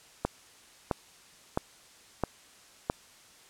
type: click train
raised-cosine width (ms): 1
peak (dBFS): -12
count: 5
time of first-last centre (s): 0.25-2.899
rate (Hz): 1.51
effects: white hiss -56 dBFS RMS until 3.49 s + low-pass 9000 Hz 12 dB/octave